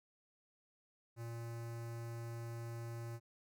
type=tone with notch filter; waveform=square; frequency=116.4 Hz; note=A#2; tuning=2 cents flat; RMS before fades=-45 dBFS; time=1.16-3.2 s; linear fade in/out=50 ms; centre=3300 Hz; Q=1.4; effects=none